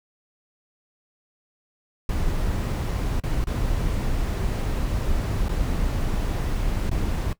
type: noise with dropouts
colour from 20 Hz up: brown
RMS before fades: -24 dBFS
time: 2.09-7.33 s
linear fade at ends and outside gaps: 2 ms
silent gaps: 3.199-3.236 / 3.442-3.47 / 5.485-5.492 / 6.895-6.913 s
effects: noise-tail reverb RT60 0.1 s tail -18 dB re dry